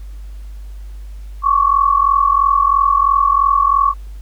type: tone pair together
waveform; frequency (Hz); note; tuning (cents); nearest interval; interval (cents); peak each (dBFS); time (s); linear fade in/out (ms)
sine; 1097 / 1140; C#6 / C#6; -18 / +48; minor second; 66; -13; 1.42-3.94; 50
effects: added 50 Hz sine -28 dBFS peak until 4.21 s + pink hiss -52 dBFS RMS until 4.21 s